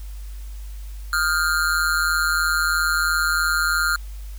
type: tone with amplitude modulation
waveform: square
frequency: 1405 Hz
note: F6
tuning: 10 cents sharp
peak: -15 dBFS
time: 1.13-3.96 s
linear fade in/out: 2 ms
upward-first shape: sine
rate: 163 Hz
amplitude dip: 90%
effects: added 50 Hz sine -31 dBFS peak until 4.38 s + white hiss -50 dBFS RMS until 4.38 s